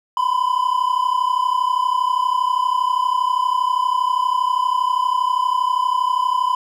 triangle tone pair together, 989 / 1021.5 Hz, B5 / C6, +2 / -42 cents, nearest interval minor second, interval 56 cents, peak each -17 dBFS, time 0.17-6.55 s, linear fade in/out 2 ms, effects none

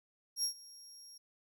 30% pulse tone with ADSR envelope, 5588 Hz, F8, in tune, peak -26 dBFS, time 0.36-1.18 s, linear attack 76 ms, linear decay 97 ms, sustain -22 dB, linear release 8 ms, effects none

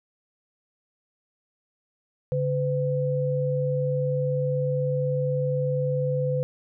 sine tone pair together, 141.81 / 506 Hz, C#3 / B4, +40 / +42 cents, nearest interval octave + minor seventh, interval 2202 cents, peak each -25 dBFS, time 2.32-6.43 s, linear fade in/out 0 ms, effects none

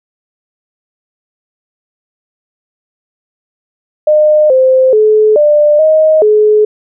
sine tone with pitch steps, 608 / 520 / 429.7 / 595 / 626 / 425 Hz, D#5 / C5 / A4 / D5 / D#5 / G#4, -40 / -11 / -41 / +22 / +10 / +40 cents, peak -4 dBFS, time 4.07-6.65 s, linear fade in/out 5 ms, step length 430 ms, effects none

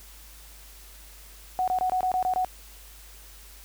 sine tone bursts, 740 Hz, F#5, in tune, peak -22 dBFS, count 8, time 1.59-2.447 s, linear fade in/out 0 ms, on 87 ms, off 23 ms, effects added 50 Hz sine -48 dBFS peak until 3.64 s + white hiss -50 dBFS RMS until 3.64 s

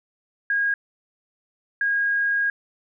sine tone bursts at uneven times, 1634 Hz, G#6, 29 cents flat, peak -19 dBFS, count 2, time 0.5-0.74 / 1.81-2.5 s, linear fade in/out 2 ms, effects none

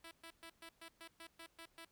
5% pulse tone bursts, 330.5 Hz, E4, 5 cents sharp, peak -40 dBFS, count 10, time 0.04-1.85 s, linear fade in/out 5 ms, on 73 ms, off 120 ms, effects pink hiss -75 dBFS RMS until 1.91 s

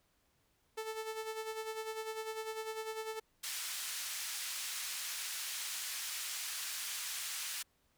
sawtooth tone with tremolo, 440 Hz, A4, in tune, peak -33 dBFS, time 0.77-3.2 s, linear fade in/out 10 ms, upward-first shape sine, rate 10 Hz, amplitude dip 60%
white band-pass noise, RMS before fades -41 dBFS, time 3.43-7.63 s, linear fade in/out 10 ms, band 1500 to 10000 Hz, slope 12 dB/octave
effects pink hiss -75 dBFS RMS until 7.97 s

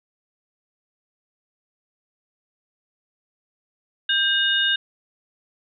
sine tone cluster, 1588 / 2885 / 3649 Hz, G6 / F#7 / A#7, +22 / -44 / -38 cents, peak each -22 dBFS, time 4.09-4.76 s, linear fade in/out 5 ms, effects none

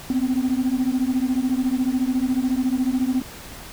sine beating tone pair, 250.2 / 264.2 Hz, B3 / C4, +23 / +17 cents, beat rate 14 Hz, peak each -20 dBFS, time 0.1-3.22 s, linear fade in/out 2 ms, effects tanh soft clip ceiling -15 dBFS + pink hiss -39 dBFS RMS until 3.72 s

